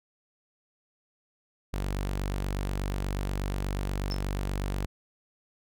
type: tone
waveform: sawtooth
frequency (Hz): 48.29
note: G1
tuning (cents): -25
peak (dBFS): -25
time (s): 1.73-4.86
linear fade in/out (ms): 10
type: tone with exponential decay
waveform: sine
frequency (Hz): 5290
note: E8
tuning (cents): +5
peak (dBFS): -31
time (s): 4.11-4.23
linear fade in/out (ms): 2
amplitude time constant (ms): 24
effects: none